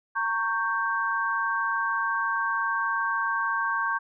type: chord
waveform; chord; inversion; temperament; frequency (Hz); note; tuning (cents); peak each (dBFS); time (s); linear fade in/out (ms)
sine; G diminished; first; equal with one note detuned; 922.2 / 1108.7 / 1568; Bb5 / Db6 / G6; -19 / 0 / 0; -31 / -28 / -27; 0.15-3.99; 20
effects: none